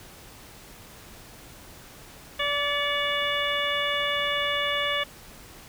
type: harmonic tone with a mistuned harmonic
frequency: 578 Hz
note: D5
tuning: 28 cents flat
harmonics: 1 / 2 / 3 / 4 / 5 / 6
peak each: -31 / -31 / -31 / -31 / -31 / -31 dBFS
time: 2.39-5.04 s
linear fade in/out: 10 ms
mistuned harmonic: 4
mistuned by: -49 cents
effects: pink hiss -47 dBFS RMS until 5.68 s